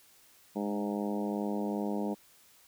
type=harmonic tone with a mistuned harmonic; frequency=102.5 Hz; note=G#2; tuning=22 cents flat; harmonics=2 / 3 / 4 / 5 / 6 / 7 / 8 / 9; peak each=-33 / -37 / -39 / -41 / -43 / -44 / -45 / -46 dBFS; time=0.55-2.15 s; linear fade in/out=20 ms; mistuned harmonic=2; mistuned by=+19 cents; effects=white hiss -61 dBFS RMS until 2.67 s